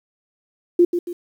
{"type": "tone with echo", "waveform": "sine", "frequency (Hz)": 349.2, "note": "F4", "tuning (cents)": 0, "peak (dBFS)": -9, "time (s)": [0.79, 0.85], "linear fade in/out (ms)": 5, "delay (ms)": 140, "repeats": 2, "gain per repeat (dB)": -8, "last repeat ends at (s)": 1.13, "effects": ["8-bit"]}